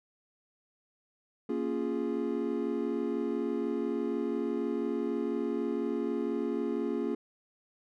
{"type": "chord", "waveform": "triangle", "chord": "Bb minor seventh", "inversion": "none", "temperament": "equal", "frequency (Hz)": [233.1, 277.2, 349.2, 415.3], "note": ["Bb3", "Db4", "F4", "Ab4"], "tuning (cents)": [0, 0, 0, 0], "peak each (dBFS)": -33, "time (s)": [1.49, 7.15], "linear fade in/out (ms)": 5, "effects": []}